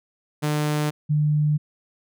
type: tone pair in turn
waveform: sawtooth / sine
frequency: 150 / 150 Hz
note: D3 / D3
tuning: +37 / +37 cents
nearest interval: unison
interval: 0 cents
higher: neither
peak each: -17 dBFS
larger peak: neither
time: 0.42-0.91 / 1.09-1.58 s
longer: neither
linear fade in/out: 20 ms
effects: none